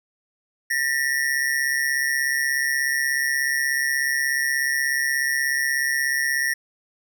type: ring-modulated tone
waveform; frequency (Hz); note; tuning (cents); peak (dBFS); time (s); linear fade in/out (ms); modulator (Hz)
square; 1864.7; A#6; 0; -18; 0.7-6.54; 10; 68.3
effects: none